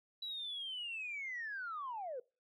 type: linear sweep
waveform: sine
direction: down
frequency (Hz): 3951 to 466.2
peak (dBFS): -39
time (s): 0.22-2.2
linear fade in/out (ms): 5
effects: noise-tail reverb RT60 0.3 s tail -23 dB re dry + tanh soft clip ceiling -35 dBFS